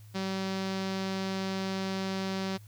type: tone with low-pass filter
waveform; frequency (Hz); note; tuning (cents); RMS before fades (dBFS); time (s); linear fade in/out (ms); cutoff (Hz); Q
sawtooth; 191.4; G3; -41; -33; 0.14-2.58; 20; 4900; 2
effects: added 106 Hz sine -48 dBFS peak until 2.67 s + white hiss -62 dBFS RMS until 2.67 s